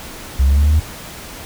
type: exponential sweep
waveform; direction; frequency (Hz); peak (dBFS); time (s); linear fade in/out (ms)
sine; up; 65.5 to 79; -7; 0.39-0.8; 10
effects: tanh soft clip ceiling -8 dBFS + pink hiss -33 dBFS RMS until 1.45 s